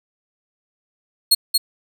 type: tone with echo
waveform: sawtooth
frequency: 4300 Hz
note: C8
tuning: 47 cents sharp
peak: -7 dBFS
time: 1.31-1.35 s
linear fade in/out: 10 ms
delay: 230 ms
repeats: 1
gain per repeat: -3 dB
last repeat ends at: 1.58 s
effects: none